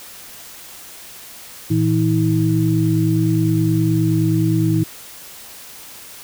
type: tone cluster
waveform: sine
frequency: 112.7 / 162.3 / 320.6 Hz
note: A2 / E3 / E4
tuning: +42 / -27 / -48 cents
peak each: -18 dBFS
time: 1.7-4.84 s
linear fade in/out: 10 ms
effects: white hiss -38 dBFS RMS until 6.23 s